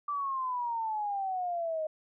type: exponential sweep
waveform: sine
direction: down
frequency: 1174.7 to 617 Hz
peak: -30 dBFS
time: 0.08-1.87 s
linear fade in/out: 5 ms
effects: none